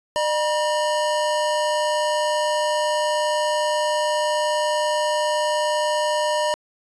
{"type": "tone pair together", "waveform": "square", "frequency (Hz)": [605, 959.4], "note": ["D#5", "A#5"], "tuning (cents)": [-49, 50], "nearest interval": "minor sixth", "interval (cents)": 799, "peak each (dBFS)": [-22, -24], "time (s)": [0.16, 6.54], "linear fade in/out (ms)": 0, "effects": ["resampled to 22050 Hz"]}